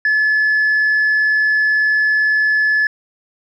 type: tone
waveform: sine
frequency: 1721 Hz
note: A6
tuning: 39 cents flat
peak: -10 dBFS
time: 0.05-2.87 s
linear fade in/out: 2 ms
effects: tanh soft clip ceiling -10 dBFS